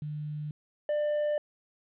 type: tone pair in turn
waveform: sine / triangle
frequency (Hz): 150 / 595.2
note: D3 / D5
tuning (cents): +37 / +23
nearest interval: 2 octaves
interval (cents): 2386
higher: second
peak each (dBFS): -33 / -24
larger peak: second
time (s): 0.02-0.51 / 0.89-1.38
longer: neither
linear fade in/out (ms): 2
effects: resampled to 8000 Hz + 11-bit